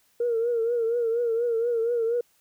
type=tone with vibrato; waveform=sine; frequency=466.2 Hz; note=A#4; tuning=in tune; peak=-21 dBFS; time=0.2-2.21 s; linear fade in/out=5 ms; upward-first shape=triangle; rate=4.2 Hz; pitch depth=79 cents each way; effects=tanh soft clip ceiling -17 dBFS + white hiss -65 dBFS RMS until 2.4 s